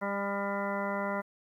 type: harmonic tone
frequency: 199.9 Hz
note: G3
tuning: 34 cents sharp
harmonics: 1 / 2 / 3 / 4 / 5 / 6 / 7 / 9 / 10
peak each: -36 / -41 / -35 / -42 / -37 / -44 / -39 / -46 / -43 dBFS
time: 0.01-1.22 s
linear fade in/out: 20 ms
effects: 11-bit